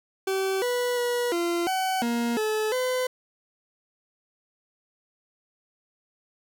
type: tone with pitch steps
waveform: 40% pulse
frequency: 384.3 / 490.4 / 484.4 / 343.7 / 755 / 235.7 / 431.6 / 508 Hz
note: G4 / B4 / B4 / F4 / F#5 / A#3 / A4 / B4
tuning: -34 / -12 / -34 / -28 / +35 / +19 / -33 / +49 cents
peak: -23 dBFS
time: 0.27-3.07 s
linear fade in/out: 5 ms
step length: 350 ms
effects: none